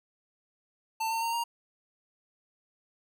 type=tone with pitch steps; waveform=square; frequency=893 / 907 / 921.3 / 935.8 Hz; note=A5 / A#5 / A#5 / A#5; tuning=+25 / -48 / -21 / +6 cents; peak=-29 dBFS; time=1-1.44 s; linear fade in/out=10 ms; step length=110 ms; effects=none